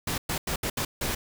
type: noise bursts at uneven times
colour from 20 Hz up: pink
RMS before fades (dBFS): -29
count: 6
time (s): 0.07-0.18 / 0.29-0.38 / 0.47-0.56 / 0.63-0.7 / 0.77-0.85 / 1.01-1.15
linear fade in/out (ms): 5
effects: none